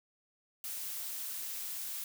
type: noise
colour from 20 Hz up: blue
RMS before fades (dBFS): -40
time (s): 0.64-2.04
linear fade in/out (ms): 2
effects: none